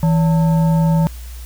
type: tone with frequency modulation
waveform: sine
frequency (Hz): 163.6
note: E3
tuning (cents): -13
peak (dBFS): -11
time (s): 0.03-1.07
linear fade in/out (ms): 0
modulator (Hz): 732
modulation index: 0.39
effects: added 60 Hz sine -29 dBFS peak until 1.45 s + white hiss -42 dBFS RMS until 1.45 s